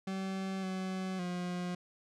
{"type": "tone with pitch steps", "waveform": "40% pulse", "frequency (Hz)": [191.4, 187.9, 178.4], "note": ["G3", "F#3", "F3"], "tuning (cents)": [-41, 27, 37], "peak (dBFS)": -34, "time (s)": [0.07, 1.75], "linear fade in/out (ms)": 5, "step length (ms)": 560, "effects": ["low-pass 7000 Hz 12 dB/octave"]}